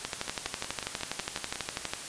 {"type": "two click trains", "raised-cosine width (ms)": 0.2, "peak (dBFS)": [-17, -13], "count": [8, 24], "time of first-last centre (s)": [[0.28, 1.557], [0.05, 1.935]], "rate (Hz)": [5.48, 12.2], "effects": ["white hiss -40 dBFS RMS until 2.08 s", "resampled to 22050 Hz"]}